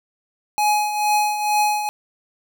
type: tone with tremolo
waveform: square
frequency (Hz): 840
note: G#5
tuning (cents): +19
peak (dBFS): -15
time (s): 0.58-1.89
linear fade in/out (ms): 0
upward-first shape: triangle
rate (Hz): 2.2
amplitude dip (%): 65
effects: none